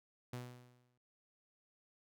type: tone with exponential decay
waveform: sawtooth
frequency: 123.47 Hz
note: B2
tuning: in tune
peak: -37 dBFS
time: 0.33-0.98 s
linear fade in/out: 5 ms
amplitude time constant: 140 ms
effects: none